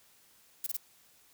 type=noise bursts; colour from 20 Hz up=violet; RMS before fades=-34 dBFS; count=3; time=0.64-0.767 s; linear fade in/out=2 ms; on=25 ms; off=26 ms; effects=white hiss -63 dBFS RMS until 1.33 s